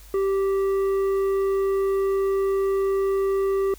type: tone with tanh clipping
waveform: sine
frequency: 389.9 Hz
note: G4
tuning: 9 cents flat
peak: -21 dBFS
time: 0.14-3.74 s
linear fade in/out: 2 ms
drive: 8 dB
effects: added 50 Hz sine -44 dBFS peak until 3.78 s + white hiss -51 dBFS RMS until 3.78 s

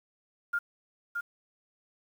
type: tone with echo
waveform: sine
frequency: 1409 Hz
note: F6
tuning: 15 cents sharp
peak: -26 dBFS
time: 0.53-0.59 s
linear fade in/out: 10 ms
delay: 620 ms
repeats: 1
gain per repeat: -4 dB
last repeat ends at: 1.21 s
effects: 9-bit

